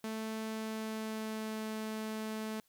sawtooth tone with pitch glide, 220 to 217.9 Hz, A3 to A3, 0 to -17 cents, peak -33 dBFS, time 0.04-2.6 s, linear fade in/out 2 ms, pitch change -17 cents, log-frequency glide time 0.44-1.63 s, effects white hiss -72 dBFS RMS until 2.68 s

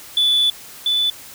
sine tone pair in turn, 3469 / 3486 Hz, A7 / A7, -25 / -17 cents, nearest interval unison, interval 8 cents, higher second, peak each -11 / -14 dBFS, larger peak first, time 0.17-0.5 / 0.86-1.1 s, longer first, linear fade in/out 2 ms, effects tanh soft clip ceiling -11 dBFS + white hiss -39 dBFS RMS until 1.34 s

